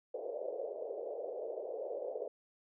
pink band-pass noise, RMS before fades -41 dBFS, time 0.14-2.28 s, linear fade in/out 5 ms, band 440 to 610 Hz, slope 48 dB/octave, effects none

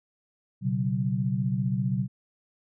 sine chord, B suspended second, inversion none, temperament equal with one note detuned, 123.47 / 138.59 / 188.99 Hz, B2 / C#3 / F#3, 0 / 0 / +37 cents, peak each -28 / -29 / -28 dBFS, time 0.61-2.08 s, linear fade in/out 50 ms, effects none

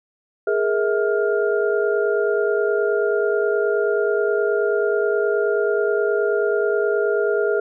sine tone cluster, 415 / 464.4 / 649 / 1407 Hz, G#4 / A#4 / E5 / F6, -1 / -7 / -27 / +12 cents, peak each -19 / -23 / -25 / -27 dBFS, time 0.47-7.6 s, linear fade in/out 5 ms, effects none

